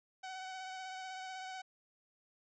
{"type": "tone with vibrato", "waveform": "sawtooth", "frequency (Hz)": 752, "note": "F#5", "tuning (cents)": 28, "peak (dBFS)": -39, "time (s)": [0.23, 1.62], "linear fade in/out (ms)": 10, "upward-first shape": "sine", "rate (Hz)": 16, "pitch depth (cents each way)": 21, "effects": ["resampled to 16000 Hz"]}